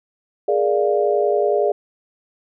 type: chord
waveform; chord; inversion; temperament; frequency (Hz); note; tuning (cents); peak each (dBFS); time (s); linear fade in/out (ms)
sine; Bb dominant seventh; third; equal; 415.3 / 466.2 / 587.3 / 698.5; Ab4 / Bb4 / D5 / F5; 0 / 0 / 0 / 0; -18 / -24 / -20 / -23; 0.48-1.72; 5
effects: none